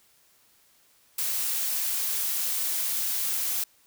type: noise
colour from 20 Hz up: blue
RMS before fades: -28 dBFS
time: 1.18-3.64 s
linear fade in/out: 5 ms
effects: white hiss -62 dBFS RMS until 3.86 s